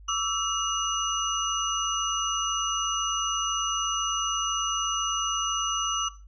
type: tone cluster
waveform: sine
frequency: 1147 / 1323 / 2866 / 6010 Hz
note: D6 / E6 / F7 / F#8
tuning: -41 / +6 / +44 / +26 cents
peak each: -30 dBFS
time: 0.08-6.09 s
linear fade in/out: 10 ms
effects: noise-tail reverb RT60 0.3 s tail -17 dB re dry + added 50 Hz sine -45 dBFS peak until 6.27 s